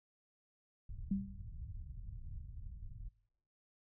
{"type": "low-pass noise", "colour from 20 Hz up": "pink", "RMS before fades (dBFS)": -47, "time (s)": [0.89, 3.09], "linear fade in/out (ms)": 5, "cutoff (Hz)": 110, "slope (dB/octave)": 24}
{"type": "tone with exponential decay", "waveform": "sine", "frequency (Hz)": 196, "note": "G3", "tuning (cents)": 0, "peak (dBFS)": -29, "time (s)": [1.11, 1.43], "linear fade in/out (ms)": 5, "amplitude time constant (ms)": 69}
{"effects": ["noise-tail reverb RT60 0.9 s tail -25 dB re dry"]}